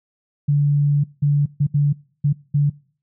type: tone bursts at uneven times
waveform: sine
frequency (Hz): 144.5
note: D3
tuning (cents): -28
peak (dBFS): -13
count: 6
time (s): 0.48-1.04 / 1.22-1.46 / 1.6-1.67 / 1.74-1.93 / 2.24-2.33 / 2.54-2.7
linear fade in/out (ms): 10
effects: noise-tail reverb RT60 0.5 s tail -24 dB re dry